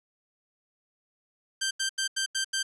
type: tone bursts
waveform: 10% pulse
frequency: 1568 Hz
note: G6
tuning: in tune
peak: -17 dBFS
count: 6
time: 1.61-2.63 s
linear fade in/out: 10 ms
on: 100 ms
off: 84 ms
effects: low-pass 9000 Hz 12 dB/octave